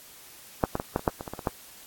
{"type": "clicks", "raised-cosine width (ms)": 1, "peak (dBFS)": [-6, -12, -15, -9, -23, -7, -20, -21, -20, -21, -9], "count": 11, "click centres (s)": [0.638, 0.754, 0.799, 0.961, 0.994, 1.078, 1.209, 1.278, 1.336, 1.392, 1.472], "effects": ["white hiss -49 dBFS RMS until 1.86 s", "AAC 64 kbps"]}